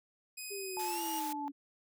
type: tone with pitch glide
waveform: 10% pulse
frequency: 2506 to 2862 Hz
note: D#7 to F7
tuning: +12 to +42 cents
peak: -33 dBFS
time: 0.37-1.2 s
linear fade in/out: 10 ms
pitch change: +230 cents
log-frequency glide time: 0.85-1.02 s
type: exponential sweep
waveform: sine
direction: down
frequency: 407 to 279.1 Hz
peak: -40 dBFS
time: 0.5-1.52 s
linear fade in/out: 20 ms
type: tone with tremolo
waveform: sine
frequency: 868 Hz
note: A5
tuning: 24 cents flat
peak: -35 dBFS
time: 0.77-1.48 s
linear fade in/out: 0 ms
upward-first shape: sine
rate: 2.9 Hz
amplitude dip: 25%
type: high-pass noise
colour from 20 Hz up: white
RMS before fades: -44 dBFS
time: 0.79-1.33 s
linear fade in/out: 5 ms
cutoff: 560 Hz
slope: 48 dB/octave
effects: none